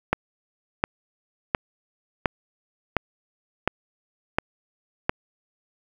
click train, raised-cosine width 0.5 ms, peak -4 dBFS, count 8, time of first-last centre 0.13-5.095 s, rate 1.41 Hz, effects 7-bit

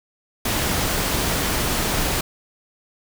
pink noise, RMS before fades -22 dBFS, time 0.45-2.21 s, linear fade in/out 5 ms, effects none

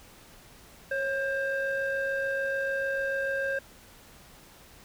triangle ring-modulated tone, 523.3 Hz, C5, in tune, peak -22 dBFS, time 0.91-3.59 s, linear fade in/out 5 ms, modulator 1070 Hz, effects pink hiss -53 dBFS RMS until 4.84 s

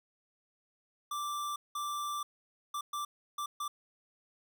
square tone bursts at uneven times, 1174.7 Hz, D6, in tune, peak -35 dBFS, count 6, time 1.11-1.56 / 1.75-2.23 / 2.74-2.81 / 2.93-3.05 / 3.38-3.46 / 3.6-3.68 s, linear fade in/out 5 ms, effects none

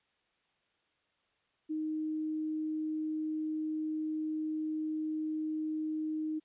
sine tone, 311.1 Hz, D#4, in tune, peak -32 dBFS, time 1.69-6.4 s, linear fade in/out 20 ms, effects white hiss -75 dBFS RMS until 6.44 s + resampled to 8000 Hz

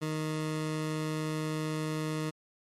20% pulse tone, 155.56 Hz, D#3, in tune, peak -26 dBFS, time 0.01-2.31 s, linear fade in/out 20 ms, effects low-pass 12000 Hz 12 dB/octave + MP3 64 kbps

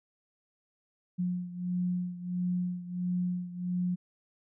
sine beating tone pair, 178.7 / 180.2 Hz, F3 / F#3, +40 / -45 cents, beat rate 1.5 Hz, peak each -31 / -35 dBFS, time 1.18-3.96 s, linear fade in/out 20 ms, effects none

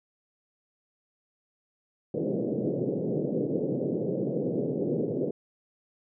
white band-pass noise, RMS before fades -29 dBFS, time 2.14-5.31 s, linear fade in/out 5 ms, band 130 to 520 Hz, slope 48 dB/octave, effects none

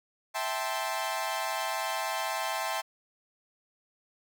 sawtooth chord, A minor seventh, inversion second, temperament equal with one note detuned, 655.1 / 784 / 880 / 1046.5 Hz, E5 / G5 / A5 / C6, -11 / 0 / 0 / 0 cents, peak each -32 dBFS, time 0.34-2.82 s, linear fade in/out 20 ms, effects none

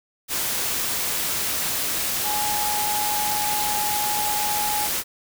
sine tone in noise, 838 Hz, G#5, 15 cents sharp, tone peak -25 dBFS, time 2.23-4.89 s, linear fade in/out 50 ms, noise white, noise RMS -25 dBFS, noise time 0.28-5.04 s, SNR -3 dB, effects none

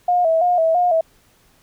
sine tone with vibrato, 681 Hz, F5, 44 cents flat, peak -13 dBFS, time 0.08-1.01 s, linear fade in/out 5 ms, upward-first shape square, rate 3 Hz, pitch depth 81 cents each way, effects pink hiss -56 dBFS RMS until 1.62 s

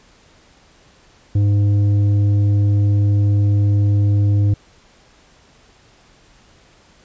sine tone with tanh clipping, 101.8 Hz, G#2, 34 cents flat, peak -13 dBFS, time 1.35-4.54 s, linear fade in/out 5 ms, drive 7 dB, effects pink hiss -51 dBFS RMS until 7.04 s + resampled to 16000 Hz

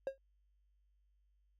triangle tone with exponential decay, 540 Hz, C#5, 45 cents flat, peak -29 dBFS, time 0.07-0.18 s, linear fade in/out 1 ms, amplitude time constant 22 ms, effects added 50 Hz sine -70 dBFS peak until 1.59 s

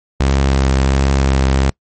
sawtooth tone with vibrato, 67.3 Hz, C2, 49 cents sharp, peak -7 dBFS, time 0.2-1.7 s, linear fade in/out 5 ms, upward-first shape triangle, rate 1.4 Hz, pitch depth 24 cents each way, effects noise-tail reverb RT60 0.1 s tail -25 dB re dry + MP3 32 kbps

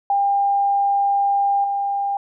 sine tone with level steps, 800 Hz, G5, 35 cents sharp, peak -15 / -19 dBFS, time 0.1-2.17 s, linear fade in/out 2 ms, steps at 1.64 s, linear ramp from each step 2 ms, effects none

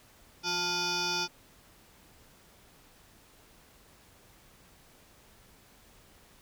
sine tone with frequency modulation, 2986 Hz, F#7, 15 cents sharp, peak -26 dBFS, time 0.43-1.28 s, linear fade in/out 50 ms, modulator 526 Hz, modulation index 5.1, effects tanh soft clip ceiling -27 dBFS + pink hiss -59 dBFS RMS until 6.41 s

